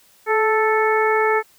harmonic tone with a mistuned harmonic, 439.5 Hz, A4, 2 cents flat, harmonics 1 / 2 / 3 / 4 / 5, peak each -18 / -21 / -23 / -24 / -25 dBFS, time 0.26-1.43 s, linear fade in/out 50 ms, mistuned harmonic 1, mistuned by -27 cents, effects white hiss -54 dBFS RMS until 1.58 s

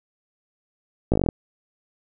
slowing click train, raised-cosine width 2 ms, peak -6 dBFS, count 9, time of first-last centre 1.12-1.288 s, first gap 17 ms, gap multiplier 1.06, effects none

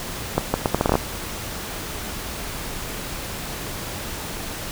accelerating click train, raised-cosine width 1 ms, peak -3 dBFS, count 10, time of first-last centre 0.38-0.954 s, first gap 160 ms, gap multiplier 0.74, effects pink hiss -31 dBFS RMS until 4.71 s

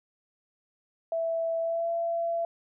sine tone with pitch glide, 660 to 674.6 Hz, E5 to E5, +2 to +40 cents, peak -26 dBFS, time 1.12-2.45 s, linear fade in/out 2 ms, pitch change +38 cents, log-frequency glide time 1.6-1.89 s, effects none

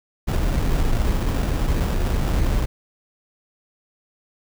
brown noise with sample-and-hold, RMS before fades -20 dBFS, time 0.27-2.66 s, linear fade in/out 10 ms, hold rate 2100 Hz, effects none

